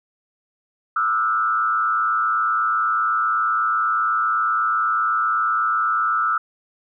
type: tone with frequency modulation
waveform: sine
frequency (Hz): 1318.5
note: E6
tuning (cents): 0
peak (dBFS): -17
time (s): 0.96-6.38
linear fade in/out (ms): 5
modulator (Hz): 108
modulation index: 0.93
effects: none